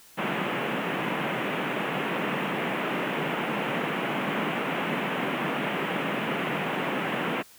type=band-pass noise; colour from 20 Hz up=pink; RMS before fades=-29 dBFS; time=0.17-7.43 s; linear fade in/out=20 ms; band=150 to 3000 Hz; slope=48 dB/octave; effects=white hiss -53 dBFS RMS until 7.58 s